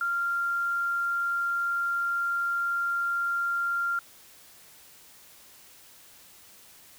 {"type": "tone", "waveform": "sine", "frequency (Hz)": 1389, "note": "F6", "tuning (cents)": -10, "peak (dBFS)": -25, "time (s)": [0.01, 3.99], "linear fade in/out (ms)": 2, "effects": ["white hiss -53 dBFS RMS until 6.98 s"]}